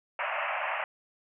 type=band-pass noise; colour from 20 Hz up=pink; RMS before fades=-32 dBFS; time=0.19-0.84 s; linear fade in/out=2 ms; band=570 to 2800 Hz; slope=96 dB/octave; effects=none